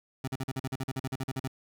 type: tone bursts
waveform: 25% pulse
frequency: 132 Hz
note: C3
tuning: 16 cents sharp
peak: -27 dBFS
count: 16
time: 0.24-1.478 s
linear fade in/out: 5 ms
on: 38 ms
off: 42 ms
effects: none